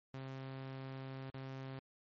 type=tone with dropouts; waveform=sawtooth; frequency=133.2 Hz; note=C3; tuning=31 cents sharp; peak=-40 dBFS; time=0.14-1.79 s; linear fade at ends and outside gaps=2 ms; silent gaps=1.301-1.343 s; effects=low-pass 4000 Hz 12 dB/octave + MP3 32 kbps